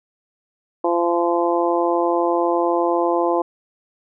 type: harmonic tone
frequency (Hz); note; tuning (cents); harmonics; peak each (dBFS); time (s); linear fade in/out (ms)
171.9; F3; -27; 2 / 3 / 4 / 5 / 6; -20 / -22 / -23 / -24 / -25; 0.84-3.42; 5
effects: none